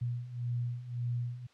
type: beating tone pair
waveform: sine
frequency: 119.7 / 121.5 Hz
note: A#2 / B2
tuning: +46 / -28 cents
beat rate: 1.8 Hz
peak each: -38 / -34 dBFS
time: 0.01-1.47 s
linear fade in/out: 10 ms
effects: white hiss -65 dBFS RMS until 1.53 s + low-pass 4000 Hz 12 dB/octave